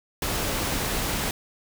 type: noise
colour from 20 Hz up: pink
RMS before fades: -27 dBFS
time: 0.22-1.31 s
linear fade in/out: 2 ms
effects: none